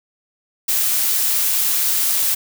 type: noise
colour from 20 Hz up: blue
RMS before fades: -18 dBFS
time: 0.68-2.35 s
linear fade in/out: 10 ms
effects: none